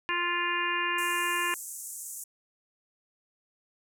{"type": "harmonic tone", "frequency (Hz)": 349.2, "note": "F4", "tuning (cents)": 0, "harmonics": [1, 3, 4, 5, 6, 7, 8], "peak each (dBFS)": [-38, -31, -41, -31, -39, -35, -35], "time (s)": [0.09, 1.54], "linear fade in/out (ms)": 0}
{"type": "high-pass noise", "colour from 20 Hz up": "pink", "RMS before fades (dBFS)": -37, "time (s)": [0.98, 2.24], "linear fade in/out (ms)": 5, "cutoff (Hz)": 6800, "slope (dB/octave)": 48}
{"effects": ["low-pass 12000 Hz 12 dB/octave"]}